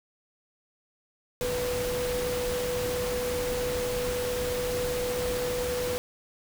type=tone in noise; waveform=sine; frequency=493.9 Hz; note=B4; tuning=in tune; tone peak=-28 dBFS; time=1.41-5.98 s; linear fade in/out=0 ms; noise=pink; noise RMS=-34 dBFS; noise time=1.41-5.98 s; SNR=+3 dB; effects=none